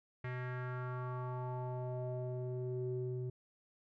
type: tone with low-pass filter sweep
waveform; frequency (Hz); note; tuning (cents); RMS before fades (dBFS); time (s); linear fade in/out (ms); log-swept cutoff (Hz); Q
square; 125.7; B2; +31; -40; 0.24-3.3; 5; 2000 to 300; 3.5
effects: none